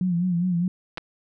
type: tone with vibrato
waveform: sine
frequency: 177 Hz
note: F3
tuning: 23 cents sharp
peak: -20 dBFS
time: 0.01-0.68 s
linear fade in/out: 2 ms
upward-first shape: sine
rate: 4.9 Hz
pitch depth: 75 cents each way
type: clicks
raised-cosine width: 0.3 ms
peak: -16 dBFS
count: 2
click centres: 0.974 / 0.98 s
effects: none